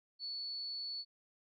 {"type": "tone", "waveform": "sine", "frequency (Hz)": 4435, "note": "C#8", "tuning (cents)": 0, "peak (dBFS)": -39, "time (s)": [0.19, 1.05], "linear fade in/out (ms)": 50, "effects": []}